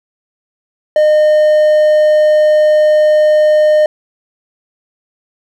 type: tone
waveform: triangle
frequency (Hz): 610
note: D#5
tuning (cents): -34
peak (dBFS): -4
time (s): 0.96-3.86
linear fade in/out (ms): 2
effects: none